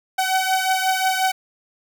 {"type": "beating tone pair", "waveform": "sawtooth", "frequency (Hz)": [754, 759.6], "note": ["F#5", "F#5"], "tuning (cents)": [32, 45], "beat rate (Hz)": 5.6, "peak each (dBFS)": [-16, -19], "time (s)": [0.18, 1.32], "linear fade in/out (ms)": 10, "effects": []}